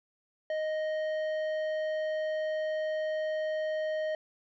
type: tone with tanh clipping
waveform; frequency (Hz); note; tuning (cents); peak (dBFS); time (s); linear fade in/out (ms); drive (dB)
sine; 622.3; D#5; 0; -31; 0.5-4.15; 2; 10
effects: none